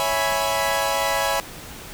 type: chord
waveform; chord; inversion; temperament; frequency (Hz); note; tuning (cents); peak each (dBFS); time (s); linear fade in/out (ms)
sawtooth; C# minor seventh; none; equal; 554.4 / 659.3 / 830.6 / 987.8; C#5 / E5 / G#5 / B5; 0 / 0 / 0 / 0; -22; 0-1.4; 0
effects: pink hiss -38 dBFS RMS until 1.93 s